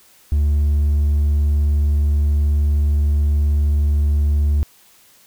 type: tone with hard clipping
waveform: sine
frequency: 73.42 Hz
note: D2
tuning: in tune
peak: -14 dBFS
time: 0.32-4.63 s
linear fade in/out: 0 ms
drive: 2 dB
effects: white hiss -51 dBFS RMS until 5.26 s